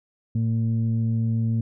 sine tone pair together, 113.13 / 226.8 Hz, A2 / A#3, +49 / -47 cents, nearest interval octave, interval 1204 cents, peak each -20 / -25 dBFS, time 0.35-1.61 s, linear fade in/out 5 ms, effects tanh soft clip ceiling -15 dBFS

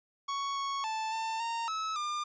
45% pulse tone with pitch steps, 1113 / 1107 / 879 / 893 / 923 / 1296 / 1202 Hz, C#6 / C#6 / A5 / A5 / A#5 / E6 / D6, +7 / -3 / -2 / +25 / -17 / -30 / +40 cents, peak -32 dBFS, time 0.28-2.24 s, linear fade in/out 10 ms, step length 280 ms, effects resampled to 16000 Hz

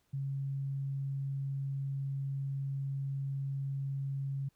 sine tone, 137.3 Hz, C#3, 16 cents flat, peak -33 dBFS, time 0.13-4.49 s, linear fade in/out 10 ms, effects pink hiss -75 dBFS RMS until 4.55 s

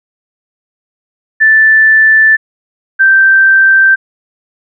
sine tone pair in turn, 1760 / 1563.5 Hz, A6 / G6, 0 / -5 cents, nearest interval major second, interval 205 cents, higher first, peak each -3 dBFS, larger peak neither, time 1.4-2.37 / 2.99-3.96 s, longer neither, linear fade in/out 20 ms, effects none

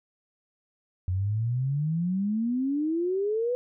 sine exponential sweep, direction up, 89.1 to 502 Hz, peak -24 dBFS, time 1.08-3.55 s, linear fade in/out 0 ms, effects none

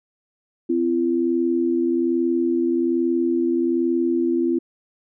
sine tone pair together, 258.2 / 339.4 Hz, C4 / F4, -23 / -49 cents, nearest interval perfect fourth, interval 474 cents, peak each -22 / -19 dBFS, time 0.69-4.59 s, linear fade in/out 10 ms, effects none

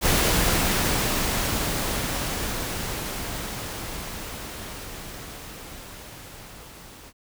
pink noise with level ramp, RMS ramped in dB -20 to -45 dBFS, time 0.01-7.13 s, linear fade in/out 50 ms, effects none

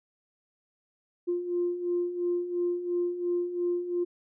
sine beating tone pair, 349.2 / 352.1 Hz, F4 / F4, 0 / +14 cents, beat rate 2.9 Hz, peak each -33 / -27 dBFS, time 1.27-4.05 s, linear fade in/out 20 ms, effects tanh soft clip ceiling -19 dBFS

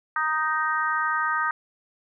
harmonic tone, 311.1 Hz, D#4, in tune, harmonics 3 / 4 / 5 / 6, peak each -30 / -25 / -27 / -31 dBFS, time 0.16-1.51 s, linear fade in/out 2 ms, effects none

